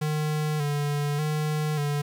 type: tone with vibrato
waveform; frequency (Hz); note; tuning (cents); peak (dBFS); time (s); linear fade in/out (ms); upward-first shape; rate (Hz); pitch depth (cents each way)
square; 149; D3; +25; -25; 0.01-2.02; 10; square; 0.85; 41
effects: 10-bit